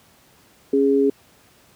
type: tone pair together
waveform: sine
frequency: 276 / 413.5 Hz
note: C#4 / G#4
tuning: -7 / -8 cents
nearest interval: perfect fifth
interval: 699 cents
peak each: -18 / -16 dBFS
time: 0.73-1.1 s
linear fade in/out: 5 ms
effects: pink hiss -54 dBFS RMS until 1.75 s + high-pass 80 Hz 12 dB/octave